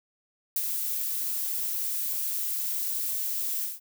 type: noise with ADSR envelope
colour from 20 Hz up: violet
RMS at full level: -25 dBFS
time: 0.56-3.8 s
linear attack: 4 ms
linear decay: 39 ms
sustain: -5 dB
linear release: 170 ms
effects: none